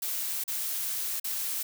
blue noise with dropouts, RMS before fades -32 dBFS, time 0.02-1.63 s, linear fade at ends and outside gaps 5 ms, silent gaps 0.439-0.478 / 1.199-1.243 s, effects none

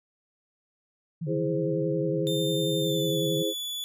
sine tone with vibrato, 154.7 Hz, D#3, 10 cents flat, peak -29 dBFS, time 1.21-3.43 s, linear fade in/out 10 ms, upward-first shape triangle, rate 11 Hz, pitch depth 180 cents each way
sine chord, E augmented, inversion none, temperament equal, 329.6 / 415.3 / 523.3 Hz, E4 / G#4 / B#4, 0 / 0 / 0 cents, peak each -30 dBFS, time 1.26-3.54 s, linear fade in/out 50 ms
40% pulse tone with pitch glide, 3600 to 3441 Hz, A7 to A7, +39 to -39 cents, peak -30 dBFS, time 2.27-3.84 s, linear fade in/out 0 ms, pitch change -78 cents, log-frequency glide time 2.81-3.18 s
effects none

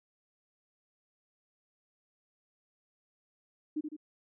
sine tone with echo, 304.6 Hz, D#4, 37 cents flat, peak -30 dBFS, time 3.76-3.81 s, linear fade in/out 10 ms, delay 78 ms, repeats 2, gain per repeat -5 dB, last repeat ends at 3.966 s, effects none

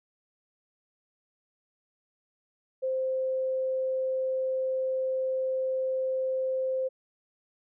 sine tone, 522 Hz, C5, 4 cents flat, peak -26 dBFS, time 2.82-6.89 s, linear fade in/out 20 ms, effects none

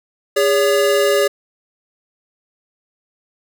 square tone pair together, 406.9 / 566 Hz, G#4 / C#5, -35 / +36 cents, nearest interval tritone, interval 571 cents, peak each -16 dBFS, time 0.36-1.28 s, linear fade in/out 10 ms, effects 7-bit

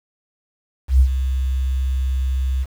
sine tone with ADSR envelope, 65.41 Hz, C2, in tune, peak -6 dBFS, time 0.88-2.66 s, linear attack 120 ms, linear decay 75 ms, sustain -11 dB, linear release 40 ms, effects tanh soft clip ceiling -4 dBFS + 7-bit

